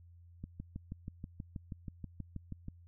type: click train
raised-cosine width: 5 ms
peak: -29 dBFS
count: 15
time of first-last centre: 0.44-2.684 s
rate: 6.24 Hz
effects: added 86 Hz sine -55 dBFS peak until 2.87 s